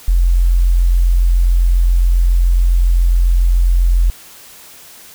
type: tone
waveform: sine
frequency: 43.65 Hz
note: F1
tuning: in tune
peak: -8 dBFS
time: 0.08-4.1 s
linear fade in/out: 0 ms
effects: white hiss -39 dBFS RMS until 5.14 s